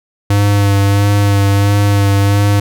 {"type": "tone with vibrato", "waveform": "square", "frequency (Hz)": 100.7, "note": "G2", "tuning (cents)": 47, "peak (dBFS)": -9, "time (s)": [0.3, 2.6], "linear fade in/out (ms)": 5, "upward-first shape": "sine", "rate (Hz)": 1.5, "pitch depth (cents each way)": 21, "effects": []}